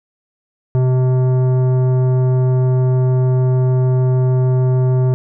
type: tone with tanh clipping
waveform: triangle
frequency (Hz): 128.1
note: C3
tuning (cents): -36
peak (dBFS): -13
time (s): 0.75-5.14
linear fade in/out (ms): 0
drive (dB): 17
effects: none